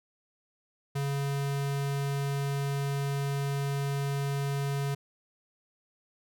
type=tone; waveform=square; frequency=140 Hz; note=C#3; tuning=18 cents sharp; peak=-29 dBFS; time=0.95-4.95 s; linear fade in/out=10 ms; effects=none